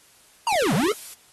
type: linear two-way sweep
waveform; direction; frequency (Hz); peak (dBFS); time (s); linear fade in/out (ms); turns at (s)
square; down then up; 969 to 131 to 452.1; -20; 0.47-0.92; 2; 0.74
type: noise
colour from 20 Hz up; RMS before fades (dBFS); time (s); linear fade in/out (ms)
blue; -37; 0.48-1.14; 5
type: clicks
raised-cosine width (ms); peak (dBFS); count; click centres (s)
2; -30; 9; 0.526 / 0.557 / 0.623 / 0.671 / 0.717 / 0.754 / 0.805 / 0.839 / 0.872
effects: white hiss -55 dBFS RMS until 1.32 s + AAC 32 kbps